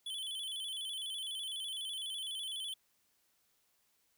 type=tone with vibrato; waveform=square; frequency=3245 Hz; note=G#7; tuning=41 cents flat; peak=-39 dBFS; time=0.06-2.74 s; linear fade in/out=5 ms; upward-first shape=square; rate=12 Hz; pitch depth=85 cents each way; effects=white hiss -75 dBFS RMS until 4.17 s